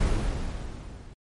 brown noise with level ramp, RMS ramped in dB -22 to -45 dBFS, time 0-1.14 s, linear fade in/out 10 ms, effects MP3 48 kbps

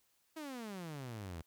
sawtooth exponential sweep, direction down, 325.8 to 77.78 Hz, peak -39 dBFS, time 0.36-1.42 s, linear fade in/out 10 ms, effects white hiss -75 dBFS RMS until 1.46 s

